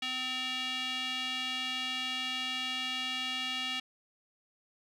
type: tone with band-pass filter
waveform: square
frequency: 256.9 Hz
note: C4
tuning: 32 cents flat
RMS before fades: -35 dBFS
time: 0.02-3.8 s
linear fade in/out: 5 ms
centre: 3000 Hz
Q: 3.1
effects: none